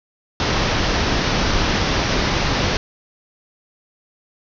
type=low-pass noise; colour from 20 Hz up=pink; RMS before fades=-19 dBFS; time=0.4-2.77 s; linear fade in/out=0 ms; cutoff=6000 Hz; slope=96 dB/octave; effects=none